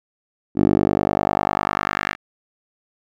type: tone with band-pass filter sweep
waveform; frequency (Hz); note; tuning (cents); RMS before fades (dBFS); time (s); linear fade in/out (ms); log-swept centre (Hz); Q
10% pulse; 50; G1; +35; -20; 0.55-2.16; 50; 300 to 1900; 1.9
effects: none